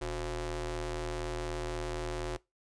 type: ring-modulated tone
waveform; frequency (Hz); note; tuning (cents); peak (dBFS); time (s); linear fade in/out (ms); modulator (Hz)
sawtooth; 161; E3; -41; -27; 0.01-2.37; 10; 203
effects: noise-tail reverb RT60 0.2 s tail -20 dB re dry + resampled to 22050 Hz